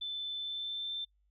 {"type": "tone with pitch glide", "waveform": "sine", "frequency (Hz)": [3523, 3558], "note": ["A7", "A7"], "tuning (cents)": [1, 19], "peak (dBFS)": -35, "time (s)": [0.01, 1.05], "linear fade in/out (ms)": 10, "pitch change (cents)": 18, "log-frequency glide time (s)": [0.37, 0.93], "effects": ["noise-tail reverb RT60 0.1 s tail -23 dB re dry", "added 50 Hz sine -69 dBFS peak until 1.3 s"]}